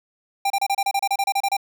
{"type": "tone bursts", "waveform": "square", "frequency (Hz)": 793, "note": "G5", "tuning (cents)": 20, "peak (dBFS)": -19, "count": 14, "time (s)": [0.45, 1.568], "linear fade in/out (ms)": 5, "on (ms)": 52, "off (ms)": 30, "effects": []}